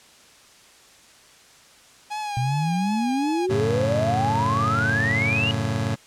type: tone with vibrato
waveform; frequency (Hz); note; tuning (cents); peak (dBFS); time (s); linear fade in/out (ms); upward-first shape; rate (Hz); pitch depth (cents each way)
45% pulse; 830; G#5; -1; -27; 2.1-3.47; 20; triangle; 2.7; 59
type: exponential sweep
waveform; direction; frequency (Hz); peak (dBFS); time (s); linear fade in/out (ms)
sine; up; 120.3 to 2908; -21; 2.37-5.51; 0
type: chord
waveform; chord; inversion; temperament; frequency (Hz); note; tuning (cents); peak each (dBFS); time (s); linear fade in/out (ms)
30% pulse; F# minor; none; just; 92.5 / 111 / 138.75; F#2 / A2 / C#3; 0 / +16 / +2; -28 / -22 / -26; 3.49-5.96; 20
effects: white hiss -51 dBFS RMS until 6.06 s + low-pass 8000 Hz 12 dB/octave